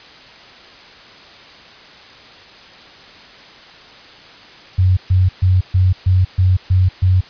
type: tone bursts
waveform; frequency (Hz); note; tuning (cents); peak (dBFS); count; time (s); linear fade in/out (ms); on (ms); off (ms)
sine; 92.5; F#2; 0; -9; 8; 4.78-7.21; 10; 190; 130
effects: white hiss -40 dBFS RMS until 7.29 s + resampled to 11025 Hz